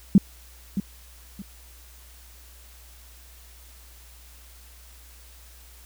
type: tone with echo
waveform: sine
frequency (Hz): 196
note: G3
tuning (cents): 0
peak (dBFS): -9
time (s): 0.15-0.18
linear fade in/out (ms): 2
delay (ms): 620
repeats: 2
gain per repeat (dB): -12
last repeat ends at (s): 1.42
effects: added 60 Hz sine -48 dBFS peak until 5.85 s + white hiss -52 dBFS RMS until 5.85 s